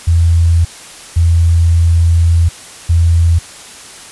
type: tone bursts at uneven times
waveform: sine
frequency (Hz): 84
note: E2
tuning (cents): +33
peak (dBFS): -6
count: 3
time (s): 0.07-0.65 / 1.16-2.49 / 2.89-3.39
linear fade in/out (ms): 10
effects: white hiss -33 dBFS RMS until 4.11 s + resampled to 24000 Hz